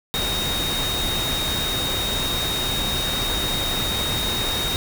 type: tone in noise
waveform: sine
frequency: 3729 Hz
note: A#7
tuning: in tune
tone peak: -24 dBFS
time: 0.14-4.76 s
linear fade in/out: 0 ms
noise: pink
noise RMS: -26 dBFS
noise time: 0.14-4.76 s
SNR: -1 dB
effects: none